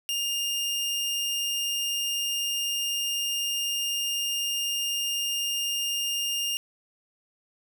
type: tone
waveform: sawtooth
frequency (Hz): 2816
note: F7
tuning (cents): +14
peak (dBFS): -23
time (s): 0.09-6.57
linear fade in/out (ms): 0
effects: none